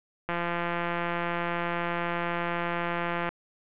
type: click train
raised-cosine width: 0.5 ms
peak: -15 dBFS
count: 517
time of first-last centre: 0.29-3.29 s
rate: 172 Hz
effects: resampled to 8000 Hz + 8-bit